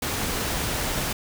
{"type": "noise", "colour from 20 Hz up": "pink", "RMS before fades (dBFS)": -27, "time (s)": [0.02, 1.13], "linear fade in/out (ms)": 5, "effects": []}